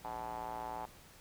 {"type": "tone with band-pass filter", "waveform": "square", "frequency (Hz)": 58, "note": "A#1", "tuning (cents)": -8, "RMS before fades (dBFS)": -42, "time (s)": [0.04, 0.86], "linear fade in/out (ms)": 10, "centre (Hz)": 850, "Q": 5.7, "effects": ["pink hiss -58 dBFS RMS until 1.2 s"]}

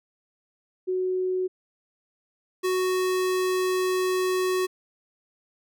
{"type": "tone pair in turn", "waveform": ["sine", "square"], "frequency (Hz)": [370, 370], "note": ["F#4", "F#4"], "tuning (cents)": [0, 0], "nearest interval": "unison", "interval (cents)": 0, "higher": "neither", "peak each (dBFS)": -23, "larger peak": "neither", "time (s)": [[0.87, 1.48], [2.63, 4.67]], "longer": "second", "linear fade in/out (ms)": 20, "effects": []}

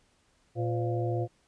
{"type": "harmonic tone with a mistuned harmonic", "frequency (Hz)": 116.54, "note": "A#2", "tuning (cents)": 0, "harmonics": [1, 3, 4, 5, 6], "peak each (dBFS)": [-29, -33, -36, -42, -37], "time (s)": [0.55, 1.28], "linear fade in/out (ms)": 50, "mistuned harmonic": 4, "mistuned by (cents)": 150, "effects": ["pink hiss -68 dBFS RMS until 1.47 s", "resampled to 22050 Hz"]}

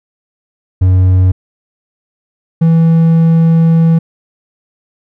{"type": "tone pair in turn", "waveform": "triangle", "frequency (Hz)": [92.5, 164.2], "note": ["F#2", "E3"], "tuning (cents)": [0, -6], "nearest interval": "minor seventh", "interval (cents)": 994, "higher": "second", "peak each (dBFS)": -3, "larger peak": "neither", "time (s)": [[0.81, 1.32], [2.61, 3.99]], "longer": "second", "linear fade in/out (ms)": 10, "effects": []}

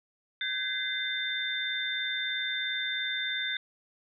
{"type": "tone cluster", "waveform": "sine", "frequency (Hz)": [1540, 1663, 2051, 3584], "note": ["G6", "G#6", "C7", "A7"], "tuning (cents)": [-31, 2, -35, 31], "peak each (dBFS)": [-36, -38, -36, -32], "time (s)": [0.41, 3.57], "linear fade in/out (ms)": 2, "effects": []}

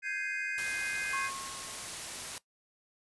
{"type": "chord", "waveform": "triangle", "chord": "Ab major seventh", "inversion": "third", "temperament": "equal", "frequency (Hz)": [1568, 1661.2, 2093, 2489], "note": ["G6", "Ab6", "C7", "Eb7"], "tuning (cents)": [0, 0, 0, 0], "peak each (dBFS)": -37, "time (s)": [0.02, 1.31], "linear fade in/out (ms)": 50}
{"type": "noise", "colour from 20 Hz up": "white", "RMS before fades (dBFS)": -40, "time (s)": [0.58, 2.38], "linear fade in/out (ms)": 0}
{"type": "tone with exponential decay", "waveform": "sine", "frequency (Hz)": 1085, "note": "C#6", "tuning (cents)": -37, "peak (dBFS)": -33, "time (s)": [1.13, 2.28], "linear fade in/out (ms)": 5, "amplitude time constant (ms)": 250}
{"effects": ["noise-tail reverb RT60 0.1 s tail -18 dB re dry", "resampled to 24000 Hz"]}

